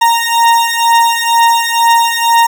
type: beating tone pair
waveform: 40% pulse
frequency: 927 / 929.1 Hz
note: A#5 / A#5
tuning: -10 / -6 cents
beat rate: 2.1 Hz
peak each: -10 dBFS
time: 0.01-2.47 s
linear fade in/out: 10 ms
effects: none